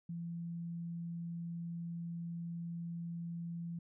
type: tone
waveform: sine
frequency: 169.5 Hz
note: E3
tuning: 49 cents sharp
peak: -39 dBFS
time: 0.09-3.79 s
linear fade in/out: 5 ms
effects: none